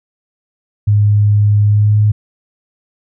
sine tone with pitch glide, 103.83 to 105.64 Hz, G#2 to G#2, 0 to +30 cents, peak -7 dBFS, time 0.87-2.12 s, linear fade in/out 10 ms, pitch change +30 cents, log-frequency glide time 1.65-1.99 s, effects none

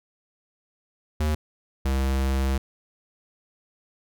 square tone pair in turn, 76.4 / 66.76 Hz, D#2 / C2, -31 / +35 cents, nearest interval major second, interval 234 cents, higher first, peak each -22 dBFS, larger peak neither, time 1.2-1.35 / 1.85-2.58 s, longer second, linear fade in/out 5 ms, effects none

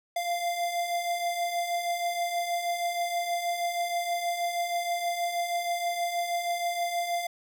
square beating tone pair, 689 / 695.3 Hz, F5 / F5, -24 / -8 cents, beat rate 6.3 Hz, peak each -36 / -29 dBFS, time 0.16-7.27 s, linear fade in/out 5 ms, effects none

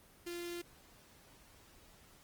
sawtooth tone with notch filter, 346.6 Hz, F4, 13 cents flat, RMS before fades -43 dBFS, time 0.26-0.62 s, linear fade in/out 10 ms, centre 840 Hz, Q 0.5, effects pink hiss -62 dBFS RMS until 2.23 s + Opus 24 kbps

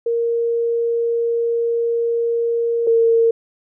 sine tone pair in turn, 466.2 / 458.5 Hz, A#4 / A#4, 0 / -29 cents, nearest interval unison, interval 29 cents, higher first, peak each -16 / -11 dBFS, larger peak second, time 0.06-2.87 / 2.87-3.31 s, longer first, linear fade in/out 5 ms, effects none

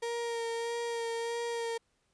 35% pulse tone with vibrato, 465.5 Hz, A#4, 2 cents flat, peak -31 dBFS, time 0.02-1.78 s, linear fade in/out 10 ms, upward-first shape sine, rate 1.6 Hz, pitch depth 19 cents each way, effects pink hiss -75 dBFS RMS until 2.13 s + resampled to 22050 Hz

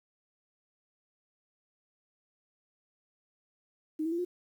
sine tone with pitch steps, 310.9 / 325.4 / 340.6 / 356.5 Hz, D#4 / E4 / F4 / F4, -1 / -22 / -43 / +36 cents, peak -29 dBFS, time 3.99-4.25 s, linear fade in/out 10 ms, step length 65 ms, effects 10-bit

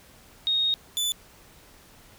sine / sawtooth tone pair in turn, 3729 / 3489 Hz, A#7 / A7, 0 / -15 cents, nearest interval minor second, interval 115 cents, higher first, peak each -21 dBFS, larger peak neither, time 0.47-0.74 / 0.97-1.12 s, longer first, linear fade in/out 0 ms, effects pink hiss -53 dBFS RMS until 2.18 s

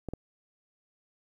clicks, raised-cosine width 2 ms, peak -22 dBFS, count 2, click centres 0.087 / 0.136 s, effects 10-bit

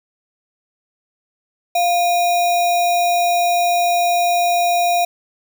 sine tone with sample-and-hold, 698.5 Hz, F5, in tune, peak -13 dBFS, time 1.75-5.05 s, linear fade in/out 5 ms, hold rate 3150 Hz, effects none

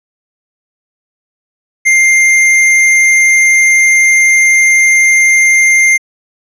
sine tone with hard clipping, 2104 Hz, C7, 9 cents sharp, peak -6 dBFS, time 1.85-5.98 s, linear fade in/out 20 ms, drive 16 dB, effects low-pass 10000 Hz 12 dB/octave

